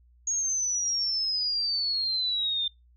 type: exponential sweep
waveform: sine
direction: down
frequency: 6645 to 3584 Hz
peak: -25 dBFS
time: 0.27-2.68 s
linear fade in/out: 5 ms
effects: noise-tail reverb RT60 0.2 s tail -23 dB re dry + added 60 Hz sine -56 dBFS peak until 2.96 s